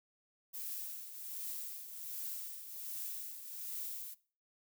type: noise with tremolo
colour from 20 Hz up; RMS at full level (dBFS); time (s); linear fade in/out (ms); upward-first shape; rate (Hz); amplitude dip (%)
violet; -41; 0.53-4.15; 20; triangle; 1.3; 65
effects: noise-tail reverb RT60 0.4 s tail -20 dB re dry

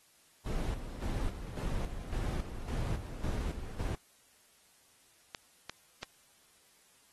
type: noise with tremolo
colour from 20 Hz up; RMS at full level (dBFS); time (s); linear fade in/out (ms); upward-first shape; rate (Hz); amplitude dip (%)
brown; -34; 0.46-3.95; 0; square; 1.8; 60
type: clicks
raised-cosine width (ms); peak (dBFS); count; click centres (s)
0.2; -22; 3; 5.348 / 5.696 / 6.031
effects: white hiss -65 dBFS RMS until 7.12 s + AAC 32 kbps

